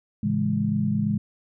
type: chord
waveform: sine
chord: A major seventh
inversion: none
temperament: equal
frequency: 110 / 138.59 / 164.81 / 207.7 Hz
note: A2 / C#3 / E3 / G#3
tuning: 0 / 0 / 0 / 0 cents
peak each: -29 / -29 / -29 / -23 dBFS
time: 0.23-1.18 s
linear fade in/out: 5 ms
effects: none